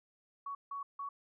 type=tone bursts at uneven times; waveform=sine; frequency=1120 Hz; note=C#6; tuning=18 cents sharp; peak=-38 dBFS; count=3; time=0.46-0.55 / 0.71-0.83 / 0.99-1.09 s; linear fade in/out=5 ms; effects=none